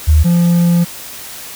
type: tone pair in turn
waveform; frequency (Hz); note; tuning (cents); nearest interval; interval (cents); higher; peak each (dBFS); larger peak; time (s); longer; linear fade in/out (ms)
sine / triangle; 77 / 172.42; D#2 / F3; -17 / -22; octave + major second; 1395; second; -5 / -6; first; 0.07-0.24 / 0.24-0.85; second; 20
effects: white hiss -30 dBFS RMS until 1.55 s